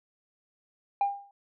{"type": "tone with exponential decay", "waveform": "sine", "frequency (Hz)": 802, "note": "G5", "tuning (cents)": 39, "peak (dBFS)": -18, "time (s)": [1.01, 1.31], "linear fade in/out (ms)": 2, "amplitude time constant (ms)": 64, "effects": ["tanh soft clip ceiling -20 dBFS"]}